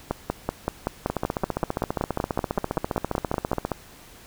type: two click trains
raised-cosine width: 1 ms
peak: -9 / -10 dBFS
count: 19 / 40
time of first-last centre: 0.11-3.532 / 1.1-3.717 s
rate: 5.26 / 14.9 Hz
effects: pink hiss -48 dBFS RMS until 4.26 s